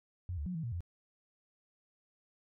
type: tone with pitch steps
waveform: sine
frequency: 89.5 / 73 / 180.6 / 162.1 / 118.1 / 86.6 Hz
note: F2 / D2 / F#3 / E3 / A#2 / F2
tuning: +43 / -10 / -42 / -29 / +23 / -14 cents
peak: -35 dBFS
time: 0.29-0.806 s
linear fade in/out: 0 ms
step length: 86 ms
effects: none